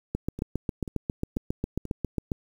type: two click trains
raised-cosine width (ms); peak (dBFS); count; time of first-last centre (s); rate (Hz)
3; -23 / -14; 4 / 17; 0.39-1.853 / 0.15-2.318; 2.05 / 7.38
effects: 8-bit